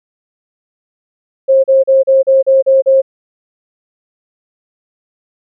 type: tone bursts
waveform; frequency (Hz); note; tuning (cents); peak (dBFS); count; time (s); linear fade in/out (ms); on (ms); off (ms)
sine; 535; C5; +38; -5; 8; 1.48-3.019; 20; 160; 37
effects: none